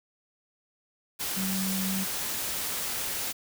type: tone in noise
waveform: sine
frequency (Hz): 190.6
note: G3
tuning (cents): -48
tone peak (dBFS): -29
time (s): 1.36-2.05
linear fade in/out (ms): 20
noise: white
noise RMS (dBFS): -32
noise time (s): 1.19-3.33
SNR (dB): 0
effects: none